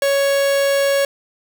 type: tone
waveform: 45% pulse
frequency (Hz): 556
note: C#5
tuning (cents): +5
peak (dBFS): -14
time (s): 0.02-1.05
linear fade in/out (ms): 2
effects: none